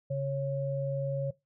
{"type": "tone pair together", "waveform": "sine", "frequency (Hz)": [138.59, 550.1], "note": ["C#3", "C#5"], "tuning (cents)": [0, -13], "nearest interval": "2 octaves", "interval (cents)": 2387, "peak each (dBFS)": [-31, -32], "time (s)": [0.1, 1.31], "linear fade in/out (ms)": 10, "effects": ["noise-tail reverb RT60 0.2 s tail -20 dB re dry"]}